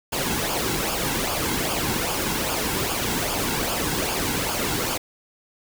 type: noise with flanger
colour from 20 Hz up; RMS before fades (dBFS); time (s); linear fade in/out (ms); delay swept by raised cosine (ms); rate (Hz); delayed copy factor
pink; -25; 0.12-4.98; 10; 0.5 to 1.7; 2.5; -0.6
effects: none